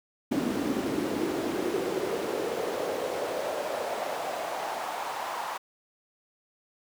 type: noise with high-pass filter sweep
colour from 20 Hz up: brown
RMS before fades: -31 dBFS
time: 0.31-5.58 s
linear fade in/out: 10 ms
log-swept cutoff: 260 to 920 Hz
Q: 3.1
effects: none